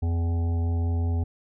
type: harmonic tone with a mistuned harmonic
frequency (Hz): 83.6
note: E2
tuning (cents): +25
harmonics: 1 / 3 / 5 / 7 / 9 / 10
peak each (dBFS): -22 / -35 / -41 / -49 / -44 / -50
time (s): 0.02-1.24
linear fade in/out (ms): 10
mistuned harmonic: 1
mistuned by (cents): +36
effects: none